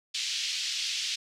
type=band-pass noise; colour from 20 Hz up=pink; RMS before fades=-32 dBFS; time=0.14-1.16 s; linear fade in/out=10 ms; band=2800 to 6000 Hz; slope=24 dB/octave; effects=none